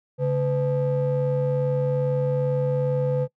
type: ring-modulated tone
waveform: triangle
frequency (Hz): 181.6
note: F#3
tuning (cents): -32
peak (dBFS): -15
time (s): 0.18-3.28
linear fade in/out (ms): 50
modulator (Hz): 322
effects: noise-tail reverb RT60 0.1 s tail -23 dB re dry